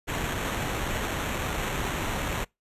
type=noise with sample-and-hold; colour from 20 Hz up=pink; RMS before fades=-30 dBFS; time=0.07-2.45 s; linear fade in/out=20 ms; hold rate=4900 Hz; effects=noise-tail reverb RT60 0.2 s tail -26 dB re dry + resampled to 32000 Hz